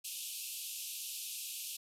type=band-pass noise; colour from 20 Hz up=white; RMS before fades=-43 dBFS; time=0.04-1.77 s; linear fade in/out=10 ms; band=2500 to 14000 Hz; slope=96 dB/octave; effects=none